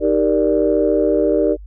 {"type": "chord", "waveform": "sine", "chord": "Eb major seventh", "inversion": "none", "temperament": "equal", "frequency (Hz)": [311.1, 392, 466.2, 587.3], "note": ["Eb4", "G4", "Bb4", "D5"], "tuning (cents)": [0, 0, 0, 0], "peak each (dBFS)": -18, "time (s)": [0, 1.57], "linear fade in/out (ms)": 50, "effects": ["tanh soft clip ceiling -3 dBFS", "added 50 Hz sine -33 dBFS peak until 1.66 s"]}